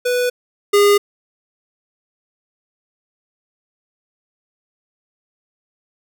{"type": "tone pair in turn", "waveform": "square", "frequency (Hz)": [493.5, 407.8], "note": ["B4", "G#4"], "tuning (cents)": [-1, -32], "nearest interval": "minor third", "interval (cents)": 331, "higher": "first", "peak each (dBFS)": [-16, -10], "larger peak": "second", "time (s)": [[0.05, 0.3], [0.73, 0.98]], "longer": "neither", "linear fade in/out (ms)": 10, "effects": []}